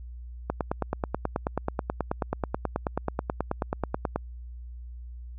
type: click train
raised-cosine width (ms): 1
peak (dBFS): -12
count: 35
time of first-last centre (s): 0.5-4.16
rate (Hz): 9.29
effects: added 60 Hz sine -38 dBFS peak until 5.38 s